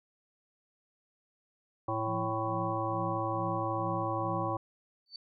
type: harmonic tone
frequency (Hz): 110.9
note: A2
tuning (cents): +14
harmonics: 1 / 3 / 5 / 7 / 9 / 10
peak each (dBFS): -37 / -37 / -37 / -37 / -37 / -37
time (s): 1.88-4.57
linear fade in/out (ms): 5
type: tone with tremolo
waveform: sine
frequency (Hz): 174.61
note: F3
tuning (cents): 0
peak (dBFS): -37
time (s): 2.07-4.54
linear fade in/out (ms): 2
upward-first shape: sine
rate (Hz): 2.3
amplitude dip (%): 100
type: tone with exponential growth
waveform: sine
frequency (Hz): 4536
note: C#8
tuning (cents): +39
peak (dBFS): -37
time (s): 5.06-5.16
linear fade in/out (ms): 2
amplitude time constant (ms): 20
effects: none